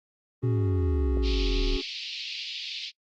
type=chord; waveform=triangle; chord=C# suspended fourth; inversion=none; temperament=equal; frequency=277.2 / 370 / 415.3 Hz; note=C#4 / F#4 / G#4; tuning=0 / 0 / 0 cents; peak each=-31 / -31 / -35 dBFS; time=0.42-1.82 s; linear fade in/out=20 ms
type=exponential sweep; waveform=sine; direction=down; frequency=123.47 to 34.49 Hz; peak=-23 dBFS; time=0.43-1.77 s; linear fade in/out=10 ms
type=click; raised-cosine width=2 ms; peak=-22 dBFS; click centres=1.172 s
type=band-pass noise; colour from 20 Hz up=white; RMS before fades=-36 dBFS; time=1.22-2.92 s; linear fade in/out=50 ms; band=2400 to 4800 Hz; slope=48 dB/octave
effects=noise-tail reverb RT60 0.1 s tail -25 dB re dry + Opus 32 kbps